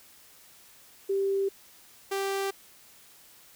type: tone pair in turn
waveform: sine / sawtooth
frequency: 392 / 392 Hz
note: G4 / G4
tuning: 0 / 0 cents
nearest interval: unison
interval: 0 cents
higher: neither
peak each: -24 / -24 dBFS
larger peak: neither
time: 1.09-1.49 / 2.11-2.51 s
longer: neither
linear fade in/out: 10 ms
effects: white hiss -55 dBFS RMS until 3.55 s